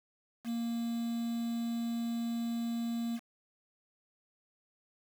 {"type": "tone with quantisation", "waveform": "triangle", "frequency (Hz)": 233.1, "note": "A#3", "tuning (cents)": 0, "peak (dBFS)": -30, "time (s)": [0.44, 3.2], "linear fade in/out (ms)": 50, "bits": 8, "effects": []}